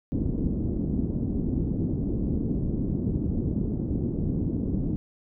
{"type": "low-pass noise", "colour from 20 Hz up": "white", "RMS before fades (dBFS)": -27, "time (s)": [0.12, 4.96], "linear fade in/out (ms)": 0, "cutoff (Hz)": 290, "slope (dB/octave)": 24, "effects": []}